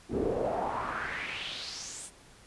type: noise with band-pass filter sweep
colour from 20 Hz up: brown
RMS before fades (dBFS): -34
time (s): 0.09-2.11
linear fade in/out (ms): 50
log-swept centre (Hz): 320 to 9500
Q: 3.9
effects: pink hiss -56 dBFS RMS until 2.46 s + resampled to 24000 Hz